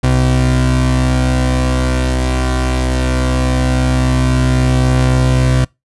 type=tone pair together; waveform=30% pulse; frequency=63.7 / 127.54 Hz; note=C2 / C3; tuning=-46 / -44 cents; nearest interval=octave; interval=1202 cents; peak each=-11 dBFS; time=0.03-5.65 s; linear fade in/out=10 ms; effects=noise-tail reverb RT60 0.2 s tail -24 dB re dry + resampled to 24000 Hz